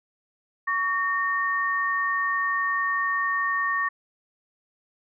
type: tone pair together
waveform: sine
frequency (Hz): 1126.1 / 1835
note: C#6 / A#6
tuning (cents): +27 / -28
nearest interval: minor sixth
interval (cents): 845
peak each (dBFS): -25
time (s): 0.67-3.89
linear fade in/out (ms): 10
effects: none